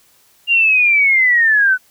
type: linear sweep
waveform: sine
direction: down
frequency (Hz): 2815 to 1480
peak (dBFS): -9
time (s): 0.47-1.78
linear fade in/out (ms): 50
effects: white hiss -53 dBFS RMS until 1.9 s